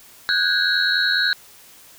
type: tone cluster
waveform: sine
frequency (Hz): 1474 / 1558 / 1648 / 3912 / 4245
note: F#6 / G6 / G#6 / B7 / C8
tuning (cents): -7 / -11 / -14 / -17 / +24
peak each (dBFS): -23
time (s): 0.29-1.33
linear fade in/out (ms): 0
effects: white hiss -47 dBFS RMS until 1.98 s